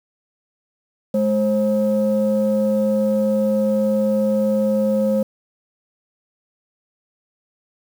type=tone pair together; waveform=sine; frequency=210.9 / 532.2 Hz; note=G#3 / C5; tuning=+27 / +29 cents; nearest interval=octave + major third; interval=1602 cents; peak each=-17 dBFS; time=1.14-5.23 s; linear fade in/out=5 ms; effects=tanh soft clip ceiling -10 dBFS + 7-bit